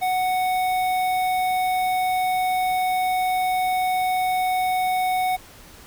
square tone with notch filter, 740 Hz, F#5, in tune, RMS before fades -22 dBFS, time 0.01-5.37 s, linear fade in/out 20 ms, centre 6100 Hz, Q 0.77, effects pink hiss -46 dBFS RMS until 5.86 s

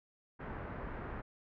pink low-pass noise, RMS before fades -43 dBFS, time 0.39-1.22 s, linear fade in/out 20 ms, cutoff 1800 Hz, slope 24 dB/octave, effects none

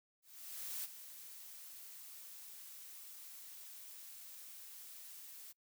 blue noise with ADSR envelope, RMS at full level -42 dBFS, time 0.22-5.53 s, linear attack 620 ms, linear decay 26 ms, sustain -11 dB, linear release 20 ms, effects noise-tail reverb RT60 0.1 s tail -24 dB re dry

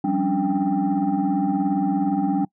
sine tone cluster, 176.5 / 195.6 / 273.2 / 290.4 / 790 Hz, F3 / G3 / C#4 / D4 / G5, +19 / -4 / -25 / -19 / +13 cents, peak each -29 / -23 / -25 / -21 / -25 dBFS, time 0.04-2.45 s, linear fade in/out 5 ms, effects noise-tail reverb RT60 0.1 s tail -24 dB re dry + tanh soft clip ceiling -13 dBFS

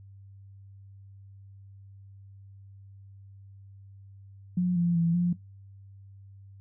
sine tone with pitch steps, 179.4 / 172.5 / 167.9 / 175.4 Hz, F3 / F3 / E3 / F3, +47 / -21 / +32 / +8 cents, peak -22 dBFS, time 4.57-5.33 s, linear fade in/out 5 ms, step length 190 ms, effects noise-tail reverb RT60 0.2 s tail -20 dB re dry + added 98 Hz sine -47 dBFS peak until 6.6 s

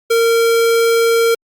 square tone, 460.5 Hz, A#4, 21 cents flat, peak -11 dBFS, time 0.1-1.35 s, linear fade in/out 10 ms, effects Opus 48 kbps

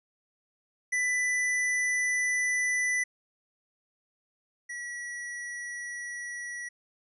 square tone pair in turn, 1990 / 1933.3 Hz, B6 / B6, +13 / -37 cents, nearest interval minor second, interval 50 cents, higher first, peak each -26 / -36 dBFS, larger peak first, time 0.92-3.04 / 4.69-6.69 s, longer first, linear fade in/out 10 ms, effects resampled to 24000 Hz

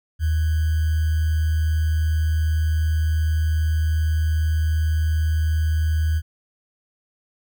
sine tone with sample-and-hold, 78.7 Hz, D#2, 20 cents sharp, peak -17 dBFS, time 0.19-6.22 s, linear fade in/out 50 ms, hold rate 1575 Hz, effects none

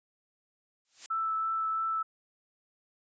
blue noise with exponential growth, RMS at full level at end -36 dBFS, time 0.85-1.06 s, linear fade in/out 0 ms, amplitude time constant 44 ms
sine tone with vibrato, 1318.5 Hz, E6, in tune, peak -28 dBFS, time 1.1-2.03 s, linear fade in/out 10 ms, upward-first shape triangle, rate 3 Hz, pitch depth 11 cents each way
effects resampled to 16000 Hz

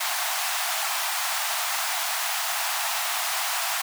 pink high-pass noise, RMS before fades -27 dBFS, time 0-3.82 s, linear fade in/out 10 ms, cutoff 660 Hz, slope 96 dB/octave, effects none

